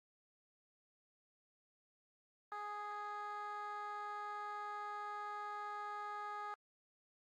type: tone with band-pass filter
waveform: 15% pulse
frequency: 415.3 Hz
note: G#4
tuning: in tune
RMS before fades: -45 dBFS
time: 2.52-6.54 s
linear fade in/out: 0 ms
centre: 1100 Hz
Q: 2.2
effects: Opus 24 kbps